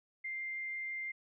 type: tone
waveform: sine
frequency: 2098 Hz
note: C7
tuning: 4 cents sharp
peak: -37 dBFS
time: 0.24-1.12 s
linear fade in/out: 10 ms
effects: none